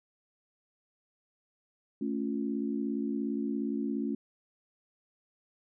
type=chord; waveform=sine; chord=A augmented; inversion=none; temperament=equal; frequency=220 / 277.2 / 349.2 Hz; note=A3 / C#4 / E#4; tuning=0 / 0 / 0 cents; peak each=-33 / -33 / -38 dBFS; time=2.01-4.15 s; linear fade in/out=5 ms; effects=none